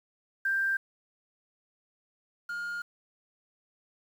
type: tone pair in turn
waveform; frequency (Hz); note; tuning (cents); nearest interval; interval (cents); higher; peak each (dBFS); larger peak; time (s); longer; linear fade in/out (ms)
sine / triangle; 1580 / 1416.9; G6 / F6; +13 / +25; major second; 188; first; -25 / -31; first; 0.45-0.77 / 2.49-2.82; second; 5
effects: 9-bit